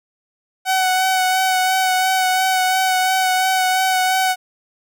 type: tone with vibrato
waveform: sawtooth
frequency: 749 Hz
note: F#5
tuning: 21 cents sharp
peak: -11 dBFS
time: 0.65-4.36 s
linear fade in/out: 50 ms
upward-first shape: sine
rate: 2.9 Hz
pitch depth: 20 cents each way
effects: none